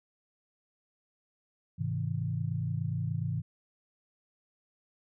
sine chord, Ab augmented, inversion none, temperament equal with one note detuned, 103.83 / 130.81 / 160.68 Hz, Ab2 / C3 / E3, 0 / 0 / -44 cents, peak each -34 dBFS, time 1.78-3.42 s, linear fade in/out 20 ms, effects none

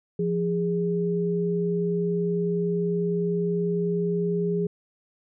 sine tone pair together, 173.06 / 411.6 Hz, F3 / G#4, -15 / -16 cents, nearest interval octave + minor third, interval 1499 cents, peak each -25 dBFS, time 0.19-4.67 s, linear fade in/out 5 ms, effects none

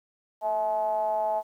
triangle ring-modulated tone, 103.83 Hz, G#2, in tune, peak -19 dBFS, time 0.41-1.43 s, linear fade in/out 50 ms, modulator 752 Hz, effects 10-bit

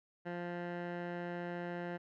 15% pulse tone with low-pass filter, 174.61 Hz, F3, in tune, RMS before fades -41 dBFS, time 0.25-1.98 s, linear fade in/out 20 ms, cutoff 1800 Hz, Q 1.4, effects none

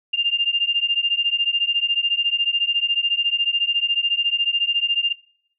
sine beating tone pair, 2794 / 2808 Hz, F7 / F7, 0 / +9 cents, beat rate 14 Hz, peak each -21 dBFS, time 0.13-5.13 s, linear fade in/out 10 ms, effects noise-tail reverb RT60 0.7 s tail -25 dB re dry

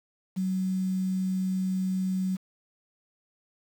sine tone with quantisation, 187.6 Hz, F#3, 24 cents sharp, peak -25 dBFS, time 0.36-2.37 s, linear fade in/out 20 ms, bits 8, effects none

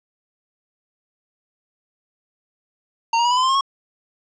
square tone with pitch steps, 920 / 943.7 / 968 / 992.9 / 1018.4 / 1044.7 / 1071.6 / 1099.1 Hz, A#5 / A#5 / B5 / B5 / C6 / C6 / C6 / C#6, -23 / +21 / -35 / +9 / -47 / -3 / +41 / -15 cents, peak -16 dBFS, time 3.13-3.61 s, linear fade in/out 5 ms, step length 60 ms, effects resampled to 16000 Hz + 8-bit

